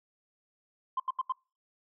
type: tone bursts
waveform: sine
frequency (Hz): 1042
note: C6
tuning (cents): -7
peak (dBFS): -26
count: 4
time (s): 0.97-1.323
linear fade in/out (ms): 5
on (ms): 29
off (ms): 79
effects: noise-tail reverb RT60 0.3 s tail -26 dB re dry + tanh soft clip ceiling -23 dBFS